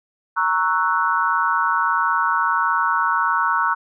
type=chord; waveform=sine; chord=F# dominant seventh; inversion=first; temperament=equal; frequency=932.3 / 1108.7 / 1318.5 / 1480 Hz; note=A#5 / C#6 / E6 / F#6; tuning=0 / 0 / 0 / 0 cents; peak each=-22 dBFS; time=0.36-3.75 s; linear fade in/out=20 ms; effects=none